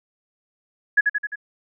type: tone with echo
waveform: sine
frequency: 1682 Hz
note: G#6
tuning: 22 cents sharp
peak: -11 dBFS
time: 0.97-1.01 s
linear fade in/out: 10 ms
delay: 87 ms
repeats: 4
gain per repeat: -4 dB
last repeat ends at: 1.358 s
effects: none